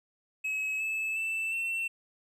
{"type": "tone with pitch steps", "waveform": "triangle", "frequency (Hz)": [2566, 2609, 2653, 2698], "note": ["E7", "E7", "E7", "E7"], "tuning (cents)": [-47, -18, 10, 40], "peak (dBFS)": -28, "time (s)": [0.44, 1.88], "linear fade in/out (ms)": 10, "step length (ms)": 360, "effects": []}